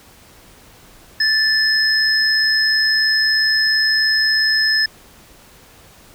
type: tone pair together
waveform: sine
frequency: 1754 / 5139 Hz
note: A6 / E8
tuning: -6 / -45 cents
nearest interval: octave + perfect fifth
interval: 1861 cents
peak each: -15 dBFS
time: 1.2-4.86 s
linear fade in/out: 5 ms
effects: tanh soft clip ceiling -7 dBFS + pink hiss -46 dBFS RMS until 6.14 s